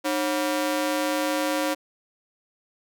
sawtooth ring-modulated tone, 424.7 Hz, G#4, 39 cents sharp, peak -16 dBFS, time 0.04-1.75 s, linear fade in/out 20 ms, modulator 120 Hz, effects none

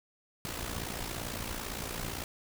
pink noise with amplitude modulation, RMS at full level -35 dBFS, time 0.45-2.24 s, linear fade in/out 0 ms, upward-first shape sine, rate 57.7 Hz, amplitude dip 65%, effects none

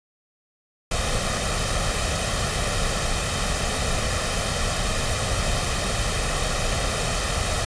pink noise with comb filter, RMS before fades -24 dBFS, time 0.91-7.65 s, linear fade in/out 5 ms, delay 1.6 ms, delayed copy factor +0.6, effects resampled to 22050 Hz

